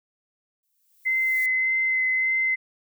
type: noise with exponential growth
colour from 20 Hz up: violet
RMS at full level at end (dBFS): -37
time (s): 0.63-1.46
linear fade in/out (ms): 1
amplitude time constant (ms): 180
type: tone with vibrato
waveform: sine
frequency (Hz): 2056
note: C7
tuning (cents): -31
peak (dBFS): -20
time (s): 1.05-2.56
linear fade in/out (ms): 20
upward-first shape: sine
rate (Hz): 1.7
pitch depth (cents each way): 12
effects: none